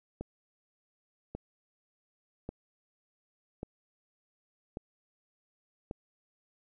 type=click train; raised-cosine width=2 ms; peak=-24 dBFS; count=6; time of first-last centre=0.21-5.911 s; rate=0.877 Hz; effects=none